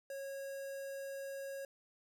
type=tone with notch filter; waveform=square; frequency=548 Hz; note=C#5; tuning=20 cents flat; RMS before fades=-44 dBFS; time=0.1-1.65 s; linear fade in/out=2 ms; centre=3400 Hz; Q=1.1; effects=none